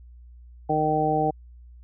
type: harmonic tone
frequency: 154.2 Hz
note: D#3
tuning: 15 cents flat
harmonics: 1 / 2 / 3 / 4 / 5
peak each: -29 / -28 / -27 / -29 / -23 dBFS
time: 0.69-1.31 s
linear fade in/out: 10 ms
effects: added 60 Hz sine -44 dBFS peak until 1.83 s